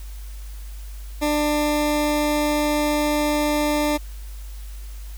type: tone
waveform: 20% pulse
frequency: 297.6 Hz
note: D4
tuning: 23 cents sharp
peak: -14 dBFS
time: 1.21-3.98 s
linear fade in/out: 20 ms
effects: added 50 Hz sine -32 dBFS peak until 5.17 s + white hiss -48 dBFS RMS until 5.17 s